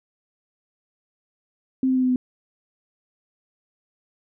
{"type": "tone with pitch steps", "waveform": "sine", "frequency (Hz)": [261.6, 259.2, 256.8, 254.4, 252.1], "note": ["C4", "C4", "C4", "C4", "B3"], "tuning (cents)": [0, -16, -32, -48, 36], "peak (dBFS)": -17, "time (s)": [1.83, 2.16], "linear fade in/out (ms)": 2, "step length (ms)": 66, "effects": []}